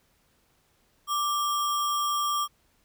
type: tone with sample-and-hold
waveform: sine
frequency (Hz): 1174.7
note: D6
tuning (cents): 0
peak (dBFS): -24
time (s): 1.07-2.48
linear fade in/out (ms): 50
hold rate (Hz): 4410
effects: pink hiss -67 dBFS RMS until 2.84 s